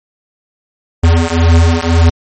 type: beating tone pair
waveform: square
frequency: 82.41 / 84.31 Hz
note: E2 / E2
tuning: 0 / +40 cents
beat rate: 1.9 Hz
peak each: -10 dBFS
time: 1.03-2.1 s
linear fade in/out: 10 ms
effects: MP3 32 kbps